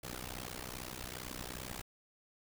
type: noise with amplitude modulation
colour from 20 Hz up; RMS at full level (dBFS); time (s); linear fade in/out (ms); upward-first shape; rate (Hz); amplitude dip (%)
pink; -40; 0.03-1.82; 10; sine; 62.5; 100
effects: none